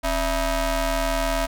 sawtooth ring-modulated tone, 311.1 Hz, D#4, in tune, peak -14 dBFS, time 0.03-1.47 s, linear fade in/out 20 ms, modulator 351 Hz, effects none

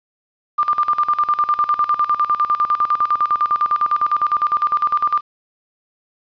sine tone with tremolo, 1195 Hz, D6, 30 cents sharp, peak -12 dBFS, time 0.58-5.21 s, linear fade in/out 10 ms, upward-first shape square, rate 9.9 Hz, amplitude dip 80%, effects resampled to 11025 Hz + 8-bit

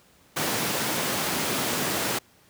pink high-pass noise, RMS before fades -27 dBFS, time 0.36-2.19 s, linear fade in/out 10 ms, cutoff 170 Hz, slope 12 dB/octave, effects pink hiss -58 dBFS RMS until 2.49 s + high-pass 80 Hz 12 dB/octave

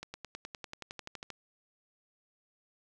accelerating click train, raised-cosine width 0.2 ms, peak -24 dBFS, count 15, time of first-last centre 0.03-1.303 s, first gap 110 ms, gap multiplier 0.97, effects none

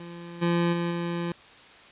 25% pulse tone with level steps, 171.7 Hz, F3, 29 cents flat, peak -35 / -18 / -22 / -24 dBFS, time 0-1.32 s, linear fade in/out 2 ms, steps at 0.41 / 0.72 / 0.9 s, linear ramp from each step 20 ms, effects white hiss -50 dBFS RMS until 1.91 s + resampled to 8000 Hz

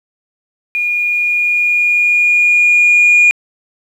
sine tone with level ramp, 2433 Hz, D#7, 39 cents flat, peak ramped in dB -13 to -3 dBFS, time 0.75-3.31 s, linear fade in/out 0 ms, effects tanh soft clip ceiling -3 dBFS + 7-bit

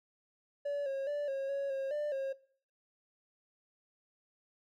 triangle tone with pitch steps, 573 / 543 / 583 / 543 / 556 / 540 / 593 / 540 Hz, D5 / C#5 / D5 / C#5 / C#5 / C#5 / D5 / C#5, -43 / -36 / -13 / -36 / +5 / -45 / +17 / -45 cents, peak -30 dBFS, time 0.65-2.33 s, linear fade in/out 10 ms, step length 210 ms, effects noise-tail reverb RT60 0.5 s tail -21 dB re dry + tanh soft clip ceiling -26 dBFS

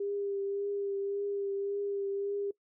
sine tone with vibrato, 400 Hz, G4, 35 cents sharp, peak -31 dBFS, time 0-2.51 s, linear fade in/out 5 ms, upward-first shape triangle, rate 1.8 Hz, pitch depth 23 cents each way, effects noise-tail reverb RT60 0.1 s tail -20 dB re dry

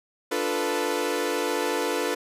sawtooth chord, B half-diminished seventh, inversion first, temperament equal, 293.7 / 349.2 / 440 / 493.9 Hz, D4 / F4 / A4 / B4, 0 / 0 / 0 / 0 cents, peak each -28 / -27 / -25 / -25 dBFS, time 0.31-2.15 s, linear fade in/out 10 ms, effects resampled to 32000 Hz

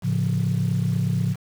sine chord, A augmented, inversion none, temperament equal, 110 / 138.59 / 174.61 Hz, A2 / C#3 / E#3, 0 / 0 / 0 cents, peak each -23 dBFS, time 0.02-1.36 s, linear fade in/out 50 ms, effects tanh soft clip ceiling -14 dBFS + 7-bit

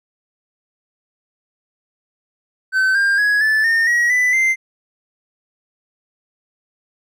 triangle tone with pitch steps, 1531 / 1599.7 / 1671.5 / 1746.5 / 1824.9 / 1906.8 / 1992.4 / 2082 Hz, G6 / G6 / G#6 / A6 / A#6 / A#6 / B6 / C7, -41 / +35 / +11 / -13 / -37 / +39 / +15 / -9 cents, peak -11 dBFS, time 2.72-4.56 s, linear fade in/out 50 ms, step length 230 ms, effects none

